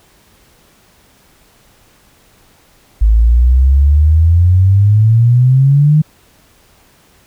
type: exponential sweep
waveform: sine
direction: up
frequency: 52.4 to 155.56 Hz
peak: -5 dBFS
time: 3.01-6.02 s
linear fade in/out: 10 ms
effects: pink hiss -49 dBFS RMS until 7.26 s